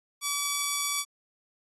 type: tone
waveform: 5% pulse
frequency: 1146 Hz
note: D6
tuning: 43 cents flat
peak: -15 dBFS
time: 0.21-1.05 s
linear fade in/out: 50 ms
effects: AAC 32 kbps